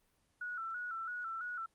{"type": "tone with vibrato", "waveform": "sine", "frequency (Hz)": 1396.9, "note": "F6", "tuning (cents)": 0, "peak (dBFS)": -38, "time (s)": [0.41, 1.66], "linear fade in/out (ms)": 5, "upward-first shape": "square", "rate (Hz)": 3, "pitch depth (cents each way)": 76, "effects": ["pink hiss -75 dBFS RMS until 1.74 s", "Opus 24 kbps"]}